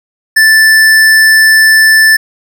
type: tone with hard clipping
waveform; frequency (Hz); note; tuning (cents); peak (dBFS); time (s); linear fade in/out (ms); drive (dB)
sine; 1760; A6; 0; -4; 0.36-2.17; 10; 16
effects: none